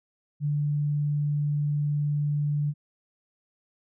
sine tone, 146.83 Hz, D3, in tune, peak -23 dBFS, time 0.4-2.74 s, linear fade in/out 50 ms, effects none

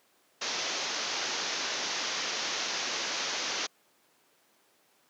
white low-pass noise, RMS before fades -33 dBFS, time 0.41-3.67 s, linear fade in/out 10 ms, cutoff 6500 Hz, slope 96 dB/octave, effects pink hiss -66 dBFS RMS until 5.09 s + high-pass 300 Hz 12 dB/octave

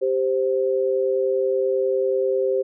sine tone pair together, 392 / 522.2 Hz, G4 / C5, 0 / -3 cents, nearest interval perfect fourth, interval 497 cents, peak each -21 dBFS, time 0.01-2.63 s, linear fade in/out 20 ms, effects none

